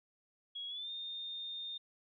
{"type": "tone with pitch glide", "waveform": "sine", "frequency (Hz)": [3322, 3644], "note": ["G#7", "A#7"], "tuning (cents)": [0, -40], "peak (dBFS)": -40, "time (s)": [0.55, 1.78], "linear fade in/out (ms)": 10, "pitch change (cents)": 160, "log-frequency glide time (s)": [0.68, 0.9], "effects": []}